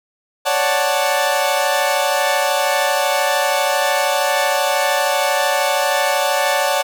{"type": "chord", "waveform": "sawtooth", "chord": "D major seventh", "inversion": "third", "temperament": "equal", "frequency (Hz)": [554.4, 587.3, 740, 880], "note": ["C#5", "D5", "F#5", "A5"], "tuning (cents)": [0, 0, 0, 0], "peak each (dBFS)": -17, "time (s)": [0.45, 6.83], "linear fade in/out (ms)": 20, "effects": []}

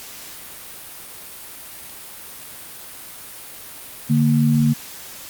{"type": "tone pair together", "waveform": "sine", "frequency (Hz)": [145.46, 230.9], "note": ["D3", "A#3"], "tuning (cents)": [-16, -16], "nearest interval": "minor sixth", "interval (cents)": 800, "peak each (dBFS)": -16, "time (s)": [4.09, 4.74], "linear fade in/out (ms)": 20, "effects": ["white hiss -37 dBFS RMS until 5.29 s", "Opus 48 kbps"]}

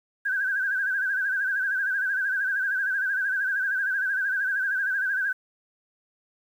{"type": "tone with vibrato", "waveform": "sine", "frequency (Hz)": 1568, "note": "G6", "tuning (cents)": 0, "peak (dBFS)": -23, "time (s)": [0.25, 5.33], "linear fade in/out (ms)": 10, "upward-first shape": "sine", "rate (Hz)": 13, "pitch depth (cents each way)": 84, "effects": ["9-bit"]}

